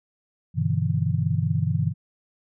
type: chord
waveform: sine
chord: E minor seventh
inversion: first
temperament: just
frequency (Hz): 98.89 / 123.61 / 148.33 / 164.81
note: G2 / B2 / D3 / E3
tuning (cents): +16 / +2 / +18 / 0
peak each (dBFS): -26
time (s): 0.54-1.94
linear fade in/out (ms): 50
effects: none